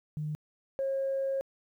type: tone pair in turn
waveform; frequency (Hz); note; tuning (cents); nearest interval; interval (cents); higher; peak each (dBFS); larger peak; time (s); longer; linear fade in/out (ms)
sine; 151.8 / 541; D#3 / C#5; -42 / -42; octave + minor seventh; 2200; second; -31 / -27; second; 0.17-0.35 / 0.79-1.41; second; 0
effects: tanh soft clip ceiling -24 dBFS + 11-bit